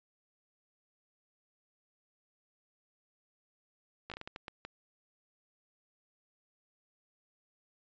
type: slowing click train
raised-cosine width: 0.3 ms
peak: -26 dBFS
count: 9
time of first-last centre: 4.1-4.65 s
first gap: 16 ms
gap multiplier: 1.4
effects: resampled to 16000 Hz